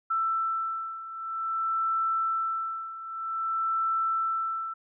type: beating tone pair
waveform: sine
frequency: 1330 / 1330.52 Hz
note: E6 / E6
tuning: +15 / +16 cents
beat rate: 0.52 Hz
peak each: -32 / -28 dBFS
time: 0.1-4.74 s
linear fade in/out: 10 ms
effects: none